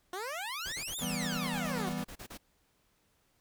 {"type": "exponential two-way sweep", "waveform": "15% pulse", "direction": "up then down", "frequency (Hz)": [349.2, 3729, 349.2], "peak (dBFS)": -30, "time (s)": [0.13, 1.89], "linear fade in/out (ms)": 2, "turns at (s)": 0.98}
{"type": "noise bursts", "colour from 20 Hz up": "pink", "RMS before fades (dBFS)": -46, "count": 16, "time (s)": [0.65, 2.377], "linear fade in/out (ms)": 10, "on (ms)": 77, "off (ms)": 33}
{"type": "chord", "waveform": "square", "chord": "E minor", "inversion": "none", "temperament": "equal", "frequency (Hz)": [164.81, 196, 246.9], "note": ["E3", "G3", "B3"], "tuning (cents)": [0, 0, 0], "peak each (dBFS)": [-39, -39, -39], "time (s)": [1.01, 2.04], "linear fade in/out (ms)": 10}
{"effects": ["pink hiss -72 dBFS RMS until 3.4 s"]}